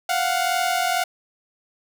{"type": "tone pair together", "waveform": "sawtooth", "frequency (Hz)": [698.5, 740.5], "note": ["F5", "F#5"], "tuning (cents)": [0, 1], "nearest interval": "minor second", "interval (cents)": 101, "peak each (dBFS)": -19, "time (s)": [0.09, 1.04], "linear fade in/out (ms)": 5, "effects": []}